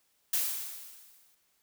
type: noise with exponential decay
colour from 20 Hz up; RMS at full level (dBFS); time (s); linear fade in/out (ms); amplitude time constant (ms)
blue; -27; 0.33-1.35; 5; 220
effects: white hiss -72 dBFS RMS until 1.62 s